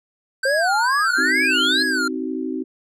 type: tone with vibrato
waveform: square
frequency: 1526 Hz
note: G6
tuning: 47 cents flat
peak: -20 dBFS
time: 0.43-2.08 s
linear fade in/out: 5 ms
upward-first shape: sine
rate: 2.3 Hz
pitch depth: 160 cents each way
type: exponential sweep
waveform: sine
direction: up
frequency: 523.3 to 4278 Hz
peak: -18 dBFS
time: 0.45-1.83 s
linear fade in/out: 5 ms
type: chord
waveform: sine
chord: C diminished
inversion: none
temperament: just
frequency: 261.6 / 314 / 376.7 Hz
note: C4 / Eb4 / Gb4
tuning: 0 / +16 / +31 cents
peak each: -26 / -27 / -29 dBFS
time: 1.17-2.64 s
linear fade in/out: 20 ms
effects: low-pass 9000 Hz 12 dB/octave